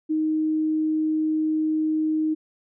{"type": "tone", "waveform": "sine", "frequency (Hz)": 312, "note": "D#4", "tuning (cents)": 5, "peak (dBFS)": -20, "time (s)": [0.09, 2.35], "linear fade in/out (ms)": 20, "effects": []}